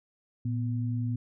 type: tone pair together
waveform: sine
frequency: 115.32 / 246.9 Hz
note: A#2 / B3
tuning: -18 / 0 cents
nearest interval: octave + minor second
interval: 1318 cents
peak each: -28 / -34 dBFS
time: 0.45-1.16 s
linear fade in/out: 5 ms
effects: none